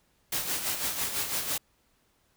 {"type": "noise with tremolo", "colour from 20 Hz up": "white", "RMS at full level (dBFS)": -29, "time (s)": [0.32, 1.58], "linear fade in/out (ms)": 5, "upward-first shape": "sine", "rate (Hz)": 6, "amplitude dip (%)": 55, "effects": ["pink hiss -69 dBFS RMS until 2.36 s"]}